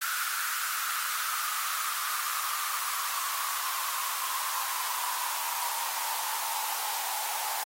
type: noise with high-pass filter sweep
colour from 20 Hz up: white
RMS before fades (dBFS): -32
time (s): 0.01-7.64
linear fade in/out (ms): 10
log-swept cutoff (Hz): 1400 to 830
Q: 8.4
effects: AAC 48 kbps